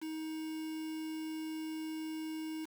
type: tone with quantisation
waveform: triangle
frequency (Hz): 315.6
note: D#4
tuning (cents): +25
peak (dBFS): -36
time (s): 0.01-2.66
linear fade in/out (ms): 20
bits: 8
effects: none